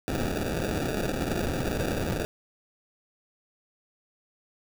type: noise with sample-and-hold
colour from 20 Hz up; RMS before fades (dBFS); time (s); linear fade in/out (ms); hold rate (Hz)
white; -29; 0.08-2.25; 0; 1050
effects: none